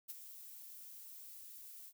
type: noise with ADSR envelope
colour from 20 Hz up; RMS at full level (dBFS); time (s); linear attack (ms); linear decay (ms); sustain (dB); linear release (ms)
violet; -43; 0.08-1.93; 22; 21; -10; 57
effects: none